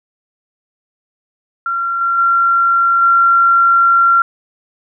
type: tone with level steps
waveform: sine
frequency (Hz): 1372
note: F6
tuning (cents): -31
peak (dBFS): -15 / -12 / -9 / -7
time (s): 1.66-4.22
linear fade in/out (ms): 2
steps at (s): 2.01 / 2.18 / 3.02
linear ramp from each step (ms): 2
effects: none